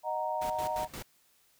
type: chord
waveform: sine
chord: D# minor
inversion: none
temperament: equal with one note detuned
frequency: 619 / 740 / 932.3 Hz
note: D#5 / F#5 / A#5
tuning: -9 / 0 / 0 cents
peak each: -35 / -36 / -33 dBFS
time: 0.03-0.88 s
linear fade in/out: 50 ms
type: noise with tremolo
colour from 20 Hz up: pink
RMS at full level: -42 dBFS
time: 0.41-1.03 s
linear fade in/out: 10 ms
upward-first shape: square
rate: 5.7 Hz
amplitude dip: 80%
effects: white hiss -67 dBFS RMS until 1.59 s